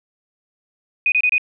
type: tone bursts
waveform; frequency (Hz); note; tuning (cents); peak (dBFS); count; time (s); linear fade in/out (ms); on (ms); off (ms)
sine; 2489; D#7; 0; -13; 4; 1.06-1.381; 2; 60; 27
effects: none